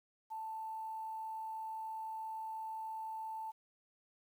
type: tone with quantisation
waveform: sine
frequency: 883 Hz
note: A5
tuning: 6 cents sharp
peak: -40 dBFS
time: 0.3-3.52 s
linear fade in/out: 20 ms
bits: 11
effects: none